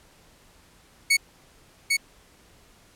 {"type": "tone with echo", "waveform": "sawtooth", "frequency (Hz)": 2222, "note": "C#7", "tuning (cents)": 4, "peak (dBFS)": -13, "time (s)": [1.1, 1.17], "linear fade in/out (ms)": 10, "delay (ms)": 800, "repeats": 1, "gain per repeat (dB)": -3, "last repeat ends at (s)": 1.97, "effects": ["pink hiss -56 dBFS RMS until 2.95 s", "low-pass 12000 Hz 12 dB/octave"]}